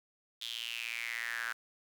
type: tone with high-pass filter sweep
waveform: sawtooth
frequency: 116.54 Hz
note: A#2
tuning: in tune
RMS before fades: -39 dBFS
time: 0.41-1.53 s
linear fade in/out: 10 ms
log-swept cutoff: 3500 to 1500 Hz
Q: 6.6
effects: 10-bit